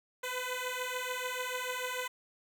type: beating tone pair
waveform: 10% pulse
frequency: 500 / 506.8 Hz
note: B4 / B4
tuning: +21 / +45 cents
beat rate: 6.8 Hz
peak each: -29 dBFS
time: 0.23-2.08 s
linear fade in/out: 10 ms
effects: none